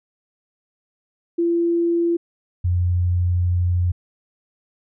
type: tone pair in turn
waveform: sine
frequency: 340.2 / 88.74 Hz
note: F4 / F2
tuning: -45 / +28 cents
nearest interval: octave + major seventh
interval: 2327 cents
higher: first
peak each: -16 dBFS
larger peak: neither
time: 1.38-2.17 / 2.64-3.92 s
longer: second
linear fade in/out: 10 ms
effects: none